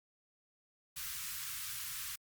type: band-stop noise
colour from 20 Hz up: white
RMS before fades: -42 dBFS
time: 0.96-2.16 s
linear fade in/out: 10 ms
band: 150 to 1100 Hz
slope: 48 dB/octave
effects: Opus 48 kbps